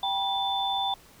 sine tone cluster, 783 / 966 / 3527 Hz, G5 / B5 / A7, -2 / -39 / +3 cents, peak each -28 / -33 / -29 dBFS, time 0.03-0.94 s, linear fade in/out 2 ms, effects pink hiss -54 dBFS RMS until 1.2 s

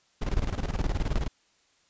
brown noise with tremolo, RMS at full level -25 dBFS, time 0.21-1.28 s, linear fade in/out 10 ms, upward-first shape square, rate 19 Hz, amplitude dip 75%, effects white hiss -66 dBFS RMS until 1.89 s + resampled to 16000 Hz

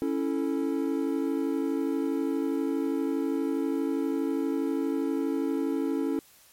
triangle chord, A major, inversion first, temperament equal, 277.2 / 329.6 / 440 Hz, C#4 / E4 / A4, 0 / 0 / 0 cents, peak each -26 / -28 / -31 dBFS, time 0.02-6.19 s, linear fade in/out 0 ms, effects white hiss -57 dBFS RMS until 6.52 s + MP3 64 kbps

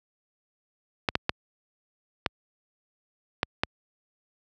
clicks, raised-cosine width 0.3 ms, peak -6 dBFS, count 6, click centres 1.088 / 1.154 / 1.294 / 2.262 / 3.431 / 3.635 s, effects high-pass 60 Hz 12 dB/octave

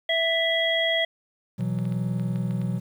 harmonic tone, 659.3 Hz, E5, in tune, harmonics 1 / 3 / 5, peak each -25 / -25 / -25 dBFS, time 0.09-1.05 s, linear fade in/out 5 ms
triangle chord, B suspended fourth, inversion none, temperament just, 123.47 / 164.63 / 185.21 Hz, B2 / E3 / F#3, 0 / -2 / +2 cents, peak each -26 / -28 / -26 dBFS, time 1.58-2.8 s, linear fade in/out 20 ms
clicks, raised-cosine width 0.3 ms, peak -29 dBFS, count 8, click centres 1.608 / 1.788 / 1.854 / 1.923 / 2.197 / 2.359 / 2.509 / 2.616 s
effects 9-bit

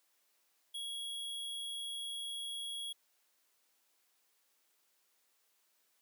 square tone, 3322 Hz, G#7, in tune, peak -40 dBFS, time 0.74-2.93 s, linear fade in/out 10 ms, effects white hiss -75 dBFS RMS until 6.01 s + high-pass 300 Hz 12 dB/octave

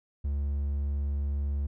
triangle tone, 71 Hz, C#2, 42 cents sharp, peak -25 dBFS, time 0.24-1.67 s, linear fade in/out 10 ms, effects none

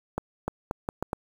accelerating click train, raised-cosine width 1 ms, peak -14 dBFS, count 6, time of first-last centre 0.18-1.131 s, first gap 300 ms, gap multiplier 0.77, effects 7-bit

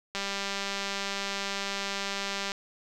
click train, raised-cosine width 0.2 ms, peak -15 dBFS, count 470, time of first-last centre 0.15-2.519 s, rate 198 Hz, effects none

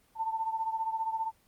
sine beating tone pair, 890 / 905 Hz, A5 / A5, +20 / +48 cents, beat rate 15 Hz, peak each -31 / -36 dBFS, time 0.15-1.32 s, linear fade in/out 50 ms, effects pink hiss -66 dBFS RMS until 1.47 s + Opus 24 kbps

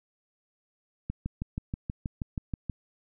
click train, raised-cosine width 5 ms, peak -19 dBFS, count 11, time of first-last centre 1.1-2.697 s, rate 6.26 Hz, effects none

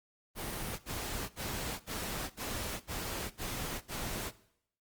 pink noise bursts, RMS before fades -38 dBFS, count 8, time 0.35-4.318 s, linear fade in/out 50 ms, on 440 ms, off 64 ms, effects noise-tail reverb RT60 0.7 s tail -18 dB re dry + Opus 32 kbps

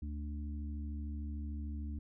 harmonic tone, 73.42 Hz, D2, in tune, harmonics 1 / 3 / 4, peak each -38 / -47 / -50 dBFS, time 0.02-1.99 s, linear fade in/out 5 ms, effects none

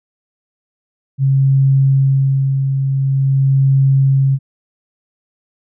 sine tone with tremolo, 135.7 Hz, C#3, 36 cents flat, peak -8 dBFS, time 1.18-4.39 s, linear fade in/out 50 ms, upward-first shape sine, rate 0.47 Hz, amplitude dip 45%, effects none

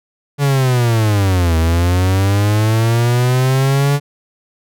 45% pulse linear two-way sweep, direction down then up, 144.3 to 80 to 144.3 Hz, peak -11 dBFS, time 0.38-4 s, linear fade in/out 50 ms, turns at 1.57 s, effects none

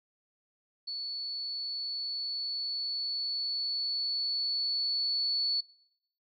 sine tone with level ramp, 4435 Hz, C#8, in tune, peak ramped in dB -34 to -26 dBFS, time 0.87-5.61 s, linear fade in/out 10 ms, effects noise-tail reverb RT60 0.9 s tail -26 dB re dry

